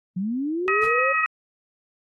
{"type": "linear sweep", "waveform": "sine", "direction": "up", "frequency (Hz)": [174.61, 554.4], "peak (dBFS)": -23, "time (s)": [0.16, 1.13], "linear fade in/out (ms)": 10}
{"type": "harmonic tone", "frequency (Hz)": 635, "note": "D#5", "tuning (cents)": 35, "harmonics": [2, 3, 4], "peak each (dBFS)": [-22, -24, -25], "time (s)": [0.68, 1.26], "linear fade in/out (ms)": 0}
{"type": "noise with exponential decay", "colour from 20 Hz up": "pink", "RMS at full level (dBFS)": -35, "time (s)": [0.83, 0.97], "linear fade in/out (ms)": 5, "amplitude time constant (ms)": 29}
{"effects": ["AAC 32 kbps"]}